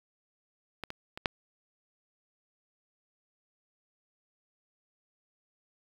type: clicks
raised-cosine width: 0.3 ms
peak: -20 / -22 / -24 / -10 dBFS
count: 4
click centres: 0.837 / 0.904 / 1.175 / 1.258 s
effects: 7-bit